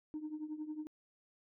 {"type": "tone with tremolo", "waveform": "sine", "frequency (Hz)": 306.4, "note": "D#4", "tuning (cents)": -27, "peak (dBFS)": -35, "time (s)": [0.14, 0.87], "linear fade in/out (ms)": 0, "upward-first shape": "triangle", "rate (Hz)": 11, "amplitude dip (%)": 85, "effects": ["tanh soft clip ceiling -35 dBFS"]}